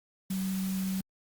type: tone in noise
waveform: sine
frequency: 189.9 Hz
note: F#3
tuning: 45 cents sharp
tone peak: -29 dBFS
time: 0.3-1.01 s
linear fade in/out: 5 ms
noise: white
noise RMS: -43 dBFS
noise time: 0.3-1.01 s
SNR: +11 dB
effects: Opus 48 kbps